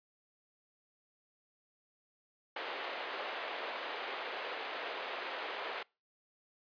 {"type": "band-pass noise", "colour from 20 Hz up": "pink", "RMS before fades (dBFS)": -41, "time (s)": [2.56, 5.83], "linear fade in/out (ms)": 5, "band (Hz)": [440, 3500], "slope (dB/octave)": 24, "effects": ["noise-tail reverb RT60 0.3 s tail -26 dB re dry", "resampled to 11025 Hz"]}